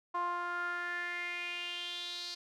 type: tone with band-pass filter sweep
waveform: sawtooth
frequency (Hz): 350.6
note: F4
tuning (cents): +7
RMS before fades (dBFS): -38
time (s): 0.14-2.35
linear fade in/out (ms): 10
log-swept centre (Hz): 1000 to 4500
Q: 5.5
effects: none